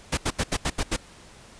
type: noise bursts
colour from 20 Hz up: pink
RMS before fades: -24 dBFS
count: 7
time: 0.12-0.966 s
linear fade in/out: 10 ms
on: 54 ms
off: 78 ms
effects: pink hiss -49 dBFS RMS until 1.59 s + resampled to 22050 Hz